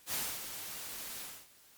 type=noise with ADSR envelope; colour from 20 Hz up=white; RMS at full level=-34 dBFS; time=0.06-1.48 s; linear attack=72 ms; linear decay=260 ms; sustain=-9 dB; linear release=270 ms; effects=white hiss -61 dBFS RMS until 1.77 s + MP3 96 kbps